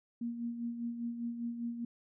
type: tone with tremolo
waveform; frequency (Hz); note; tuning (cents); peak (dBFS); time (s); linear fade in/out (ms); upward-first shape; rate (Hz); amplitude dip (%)
sine; 235.5; A#3; +18; -33; 0.21-1.85; 5; sine; 5; 55
effects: none